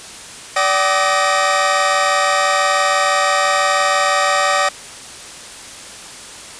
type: tone cluster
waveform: 40% pulse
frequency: 580 / 762 / 1179 / 1265 / 1873 Hz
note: D5 / G5 / D6 / D#6 / A#6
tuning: -22 / -49 / +6 / +28 / +8 cents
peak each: -19 dBFS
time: 0.56-4.69 s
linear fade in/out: 5 ms
effects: white hiss -34 dBFS RMS until 6.59 s + resampled to 22050 Hz